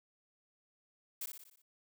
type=noise with echo; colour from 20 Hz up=blue; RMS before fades=-40 dBFS; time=1.21-1.26 s; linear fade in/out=5 ms; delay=60 ms; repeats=6; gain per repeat=-5 dB; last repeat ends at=1.62 s; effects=none